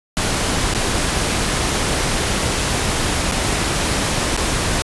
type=noise with dropouts; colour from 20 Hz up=pink; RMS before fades=-19 dBFS; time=0.17-4.82 s; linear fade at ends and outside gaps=0 ms; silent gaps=0.738-0.748 / 3.314-3.321 / 4.366-4.375 s; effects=resampled to 24000 Hz